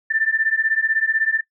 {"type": "beating tone pair", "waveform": "sine", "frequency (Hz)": [1770, 1786], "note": ["A6", "A6"], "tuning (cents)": [10, 25], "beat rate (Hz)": 16, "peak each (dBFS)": -20, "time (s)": [0.1, 1.41], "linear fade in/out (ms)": 10, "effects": ["noise-tail reverb RT60 0.1 s tail -21 dB re dry"]}